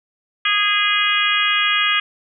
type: harmonic tone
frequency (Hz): 412.4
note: G#4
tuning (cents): -12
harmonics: 3 / 4 / 5 / 6 / 7 / 8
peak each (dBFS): -22 / -22 / -22 / -22 / -22 / -22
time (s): 0.45-2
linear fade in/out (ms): 5
effects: none